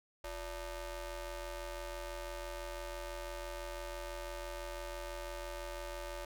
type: ring-modulated tone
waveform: sawtooth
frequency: 310 Hz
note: D#4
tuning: 6 cents flat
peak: -34 dBFS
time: 0.24-6.25 s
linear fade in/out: 5 ms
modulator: 267 Hz
effects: none